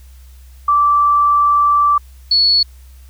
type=tone pair in turn; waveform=sine; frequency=1166 / 4402 Hz; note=D6 / C#8; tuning=-13 / -13 cents; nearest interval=octave + major seventh; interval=2300 cents; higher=second; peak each=-9 dBFS; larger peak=neither; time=0.68-1.98 / 2.31-2.63 s; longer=first; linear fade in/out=5 ms; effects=added 64 Hz sine -37 dBFS peak until 3.09 s + white hiss -52 dBFS RMS until 3.09 s